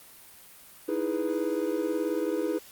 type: chord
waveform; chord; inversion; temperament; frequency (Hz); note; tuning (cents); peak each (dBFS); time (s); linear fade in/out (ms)
triangle; E major seventh; third; equal; 311.1 / 329.6 / 415.3 / 493.9; D#4 / E4 / G#4 / B4; 0 / 0 / 0 / 0; -30; 0.88-2.59; 10
effects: white hiss -51 dBFS RMS until 2.71 s + Opus 32 kbps